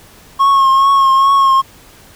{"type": "tone with vibrato", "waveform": "triangle", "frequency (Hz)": 1087, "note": "C#6", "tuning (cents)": -34, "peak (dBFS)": -5, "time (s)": [0.39, 1.62], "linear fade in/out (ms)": 20, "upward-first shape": "triangle", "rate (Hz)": 2.4, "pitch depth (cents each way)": 37, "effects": ["pink hiss -42 dBFS RMS until 2.15 s"]}